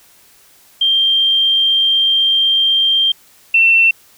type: tone pair in turn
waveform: sine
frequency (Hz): 3174 / 2694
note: G7 / E7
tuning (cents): +21 / +37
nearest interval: minor third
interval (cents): 284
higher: first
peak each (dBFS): -10 / -7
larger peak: second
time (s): 0.81-3.12 / 3.54-3.91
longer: first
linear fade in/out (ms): 5
effects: white hiss -48 dBFS RMS until 4.17 s